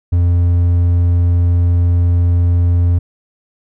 triangle tone, 87.1 Hz, F2, 4 cents flat, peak -7 dBFS, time 0.12-2.99 s, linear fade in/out 10 ms, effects none

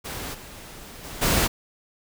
pink noise with level steps, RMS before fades -33 / -42 / -37 / -21 dBFS, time 0.04-1.48 s, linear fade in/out 20 ms, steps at 0.33 / 1.03 / 1.21 s, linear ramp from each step 20 ms, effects none

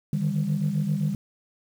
sine tone cluster, 148.4 / 156 / 199.2 Hz, D3 / D#3 / G3, +18 / +5 / +28 cents, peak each -26 dBFS, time 0.13-1.15 s, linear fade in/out 2 ms, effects tanh soft clip ceiling -16 dBFS + 8-bit

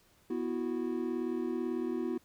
triangle chord, B suspended fourth, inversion none, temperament equal with one note detuned, 246.9 / 329.6 / 367.7 Hz, B3 / E4 / F#4, 0 / 0 / -11 cents, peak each -34 dBFS, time 0.3-2.18 s, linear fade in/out 5 ms, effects pink hiss -66 dBFS RMS until 2.24 s

